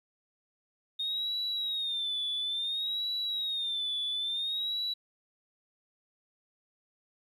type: tone with vibrato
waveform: sine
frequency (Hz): 3684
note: A#7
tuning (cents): -21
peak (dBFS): -29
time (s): 0.99-4.94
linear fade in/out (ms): 10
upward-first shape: sine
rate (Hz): 0.58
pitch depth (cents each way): 110
effects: tanh soft clip ceiling -26 dBFS + 11-bit